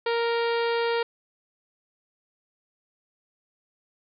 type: harmonic tone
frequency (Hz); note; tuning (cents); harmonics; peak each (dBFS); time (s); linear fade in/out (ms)
466.2; A#4; 0; 1 / 2 / 3 / 4 / 5 / 6 / 7 / 8 / 9 / 10; -24 / -30 / -34 / -36 / -38 / -40 / -41 / -42 / -43 / -44; 0.06-1.03; 5
effects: none